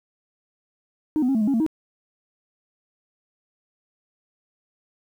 sine tone with pitch steps, 307.8 / 250.3 / 271.3 / 220.3 / 210.4 / 276.1 / 226.3 / 315.5 Hz, D#4 / B3 / C#4 / A3 / G#3 / C#4 / A3 / D#4, -19 / +23 / -37 / +2 / +23 / -7 / +49 / +24 cents, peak -16 dBFS, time 1.16-1.664 s, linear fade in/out 0 ms, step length 63 ms, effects tanh soft clip ceiling -16 dBFS + 9-bit

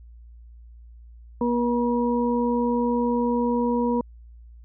harmonic tone, 240.1 Hz, B3, 49 cents flat, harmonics 1 / 2 / 4, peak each -22 / -25 / -28 dBFS, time 1.41-4.01 s, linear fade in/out 2 ms, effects added 58 Hz sine -43 dBFS peak until 4.64 s

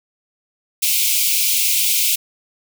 white high-pass noise, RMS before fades -17 dBFS, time 0.82-2.16 s, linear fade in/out 10 ms, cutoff 2200 Hz, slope 96 dB/octave, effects none

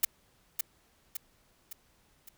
blue noise with echo, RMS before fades -23 dBFS, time 0.03-0.05 s, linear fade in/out 5 ms, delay 560 ms, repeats 4, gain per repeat -6 dB, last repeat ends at 2.29 s, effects pink hiss -67 dBFS RMS until 2.37 s

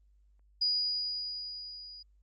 sine tone with level ramp, 4905 Hz, D#8, 26 cents flat, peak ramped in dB -25 to -46 dBFS, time 0.61-2.03 s, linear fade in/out 10 ms, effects added 50 Hz sine -61 dBFS peak until 2.22 s + Opus 24 kbps

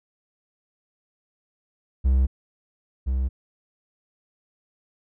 triangle tone pair in turn, 65.41 / 64.92 Hz, C2 / C2, 0 / -13 cents, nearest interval unison, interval 13 cents, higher first, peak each -14 / -19 dBFS, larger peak first, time 2.04-2.27 / 3.06-3.29 s, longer neither, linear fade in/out 20 ms, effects none

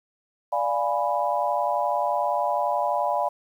sine chord, D diminished seventh, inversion none, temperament equal, 587.3 / 698.5 / 830.6 / 987.8 Hz, D5 / F5 / Ab5 / Cb6, 0 / 0 / 0 / 0 cents, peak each -27 dBFS, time 0.52-3.29 s, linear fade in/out 10 ms, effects 9-bit

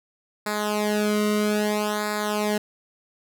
sawtooth tone with flanger, 210 Hz, G#3, 19 cents sharp, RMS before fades -24 dBFS, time 0.46-2.58 s, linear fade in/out 5 ms, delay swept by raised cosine 0.33 to 1.2 ms, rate 0.61 Hz, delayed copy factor -0.9, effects none

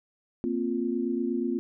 sine chord, Bb suspended second, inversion none, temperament equal, 233.1 / 261.6 / 349.2 Hz, Bb3 / C4 / F4, 0 / 0 / 0 cents, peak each -30 dBFS, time 0.44-1.59 s, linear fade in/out 0 ms, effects none

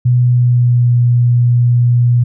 sine tone with pitch glide, 123.47 to 121.14 Hz, B2 to B2, 0 to -33 cents, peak -7 dBFS, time 0.05-2.24 s, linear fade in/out 10 ms, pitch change -33 cents, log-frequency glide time 0.18-0.93 s, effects none

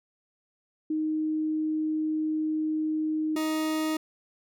sine / 40% pulse tone pair in turn, 311.1 / 313.1 Hz, D#4 / D#4, 0 / +11 cents, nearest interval unison, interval 11 cents, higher second, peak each -25 dBFS, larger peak neither, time 0.9-3.36 / 3.36-3.97 s, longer first, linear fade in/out 5 ms, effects none

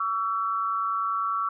sine tone pair together, 1135.1 / 1335 Hz, C#6 / E6, +41 / +22 cents, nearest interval minor third, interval 281 cents, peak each -27 dBFS, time 0-1.49 s, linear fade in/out 5 ms, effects none

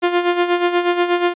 sawtooth tone with tremolo, 351.1 Hz, F4, 9 cents sharp, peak -8 dBFS, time 0.02-1.34 s, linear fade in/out 20 ms, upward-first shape sine, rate 8.3 Hz, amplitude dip 65%, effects resampled to 8000 Hz

